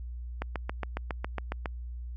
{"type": "click train", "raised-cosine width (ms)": 0.5, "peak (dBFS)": -17, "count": 10, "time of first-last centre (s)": [0.42, 1.658], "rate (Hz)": 7.27, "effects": ["added 60 Hz sine -36 dBFS peak until 2.16 s"]}